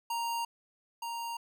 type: tone pair in turn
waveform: square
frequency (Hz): 932.3 / 932.3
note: A#5 / A#5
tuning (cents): 0 / 0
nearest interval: unison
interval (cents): 0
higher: neither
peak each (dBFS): -32 / -36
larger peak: first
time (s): 0.1-0.45 / 1.02-1.37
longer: neither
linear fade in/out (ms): 5
effects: none